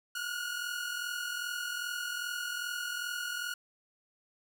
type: tone pair together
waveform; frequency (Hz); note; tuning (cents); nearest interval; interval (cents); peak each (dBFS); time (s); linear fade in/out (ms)
sawtooth; 1420 / 1462.5; F6 / F#6; +28 / -21; minor second; 51; -35 / -33; 0.15-3.54; 5
effects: none